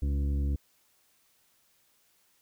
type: harmonic tone with a mistuned harmonic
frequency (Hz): 70.2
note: C#2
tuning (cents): +22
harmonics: 1 / 2 / 3 / 4 / 5 / 7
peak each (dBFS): -26 / -38 / -43 / -40 / -49 / -53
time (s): 0.02-0.56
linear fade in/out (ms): 5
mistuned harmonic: 5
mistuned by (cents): +19
effects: white hiss -68 dBFS RMS until 2.41 s